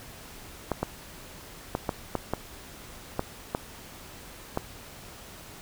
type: clicks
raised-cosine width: 1 ms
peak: -12 dBFS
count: 9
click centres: 0.717 / 0.83 / 1.751 / 1.892 / 2.153 / 2.336 / 3.194 / 3.549 / 4.574 s
effects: pink hiss -46 dBFS RMS until 5.61 s